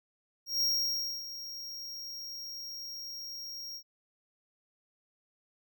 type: tone with ADSR envelope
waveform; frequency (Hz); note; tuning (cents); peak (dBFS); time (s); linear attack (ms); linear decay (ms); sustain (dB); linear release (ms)
square; 5588; F8; 0; -26; 0.46-3.83; 160; 610; -14; 71
effects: none